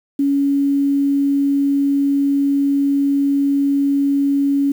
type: tone with quantisation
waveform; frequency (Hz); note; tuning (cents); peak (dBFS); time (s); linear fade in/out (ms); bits
sine; 280; C#4; +18; -13; 0.19-4.72; 5; 7
effects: none